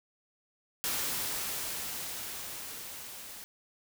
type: noise with level ramp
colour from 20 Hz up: white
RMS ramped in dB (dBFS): -32 to -46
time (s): 0.84-3.44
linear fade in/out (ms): 0
effects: none